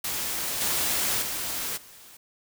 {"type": "noise with level steps", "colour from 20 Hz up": "white", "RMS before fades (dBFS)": [-30, -26, -31, -49], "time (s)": [0.04, 2.17], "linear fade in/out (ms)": 5, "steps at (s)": [0.6, 1.21, 1.76], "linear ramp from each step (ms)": 20, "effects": []}